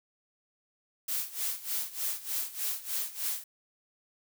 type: noise with tremolo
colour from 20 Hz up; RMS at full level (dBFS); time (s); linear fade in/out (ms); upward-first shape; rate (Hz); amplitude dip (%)
blue; -31; 1.08-3.44; 5; sine; 3.3; 85
effects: none